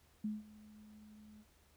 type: tone with ADSR envelope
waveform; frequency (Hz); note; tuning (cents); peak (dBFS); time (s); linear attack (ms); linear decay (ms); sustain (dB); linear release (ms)
sine; 212.9; G#3; +43; -34; 0.24-1.45; 7; 180; -21; 48
effects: added 75 Hz sine -70 dBFS peak until 1.76 s + pink hiss -70 dBFS RMS until 1.76 s